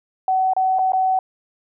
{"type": "tone with dropouts", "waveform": "sine", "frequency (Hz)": 754, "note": "F#5", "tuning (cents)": 32, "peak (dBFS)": -15, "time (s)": [0.28, 1.19], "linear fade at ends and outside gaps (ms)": 2, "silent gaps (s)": [[0.535, 0.565], [0.787, 0.791], [0.921, 0.933]], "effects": []}